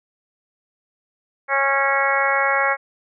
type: harmonic tone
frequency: 274.8 Hz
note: C#4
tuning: 15 cents flat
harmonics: 2 / 3 / 4 / 5 / 6 / 7 / 8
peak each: -24 / -24 / -24 / -24 / -24 / -24 / -24 dBFS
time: 1.48-2.77 s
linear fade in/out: 50 ms
effects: none